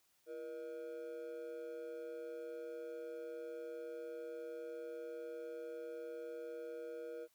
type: tone with amplitude modulation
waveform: triangle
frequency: 477.6 Hz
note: A#4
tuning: 42 cents sharp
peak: -38 dBFS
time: 0.26-7.28 s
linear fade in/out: 50 ms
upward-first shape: sine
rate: 140 Hz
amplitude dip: 85%
effects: white hiss -75 dBFS RMS until 7.34 s